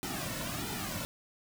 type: noise with flanger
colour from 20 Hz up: pink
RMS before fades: -37 dBFS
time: 0.03-1.05 s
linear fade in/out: 0 ms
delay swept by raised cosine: 1.8 to 2.5 ms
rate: 1.5 Hz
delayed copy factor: -0.9
effects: none